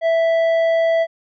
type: tone with tanh clipping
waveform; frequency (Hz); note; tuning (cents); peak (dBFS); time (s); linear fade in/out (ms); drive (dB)
sine; 659.3; E5; 0; -15; 0.01-1.07; 50; 8
effects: none